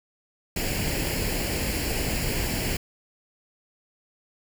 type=noise with comb filter; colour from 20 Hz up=pink; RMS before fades=-27 dBFS; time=0.56-2.77 s; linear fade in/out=5 ms; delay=0.41 ms; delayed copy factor=+0.65; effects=none